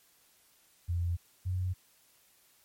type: tone pair in turn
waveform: sine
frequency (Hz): 86.4 / 91.71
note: F2 / F#2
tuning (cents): -18 / -15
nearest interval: minor second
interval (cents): 103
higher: second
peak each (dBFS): -28 / -29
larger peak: first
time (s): 0.88-1.17 / 1.45-1.74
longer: neither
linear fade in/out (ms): 20
effects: white hiss -65 dBFS RMS until 2.64 s + MP3 64 kbps